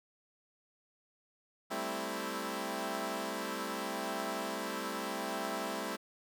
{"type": "chord", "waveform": "10% pulse", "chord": "A minor seventh", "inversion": "third", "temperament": "equal", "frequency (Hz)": [196, 220, 261.6, 329.6], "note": ["G3", "A3", "C4", "E4"], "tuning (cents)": [0, 0, 0, 0], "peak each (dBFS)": -33, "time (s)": [1.7, 5.97], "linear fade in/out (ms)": 20, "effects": []}